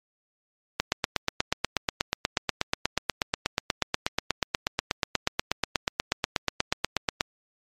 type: click train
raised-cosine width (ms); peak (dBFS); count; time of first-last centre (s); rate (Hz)
0.2; -5; 54; 0.8-7.209; 8.27
effects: MP3 64 kbps